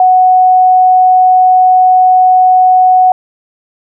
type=tone; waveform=sine; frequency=740 Hz; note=F#5; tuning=in tune; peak=-3 dBFS; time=0-3.12 s; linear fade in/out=2 ms; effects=none